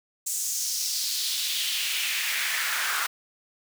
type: noise with high-pass filter sweep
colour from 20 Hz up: pink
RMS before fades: -28 dBFS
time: 0.26-3.07 s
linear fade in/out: 10 ms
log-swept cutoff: 7500 to 1300 Hz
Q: 2.4
effects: none